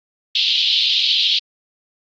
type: band-pass noise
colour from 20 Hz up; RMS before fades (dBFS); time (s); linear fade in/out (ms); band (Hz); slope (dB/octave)
pink; -17; 0.35-1.39; 5; 3000 to 4300; 48
effects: Opus 24 kbps